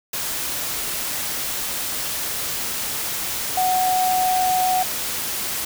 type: tone in noise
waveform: sine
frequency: 740 Hz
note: F#5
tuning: in tune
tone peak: -17 dBFS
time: 3.57-4.83 s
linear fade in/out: 5 ms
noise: white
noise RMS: -26 dBFS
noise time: 0.13-5.65 s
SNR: +6 dB
effects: none